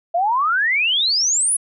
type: exponential sweep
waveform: sine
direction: up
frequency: 659.3 to 10890 Hz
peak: -15 dBFS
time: 0.14-1.57 s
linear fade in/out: 10 ms
effects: none